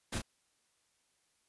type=noise with echo; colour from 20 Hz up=pink; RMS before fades=-37 dBFS; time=0.12-0.19 s; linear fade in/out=10 ms; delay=30 ms; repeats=1; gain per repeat=-4 dB; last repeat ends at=0.22 s; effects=white hiss -75 dBFS RMS until 1.48 s + resampled to 24000 Hz